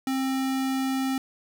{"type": "tone", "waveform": "square", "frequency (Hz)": 265.1, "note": "C4", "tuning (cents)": 23, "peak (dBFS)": -25, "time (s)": [0.07, 1.18], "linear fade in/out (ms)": 2, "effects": []}